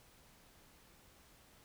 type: silence
effects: pink hiss -64 dBFS RMS until 1.64 s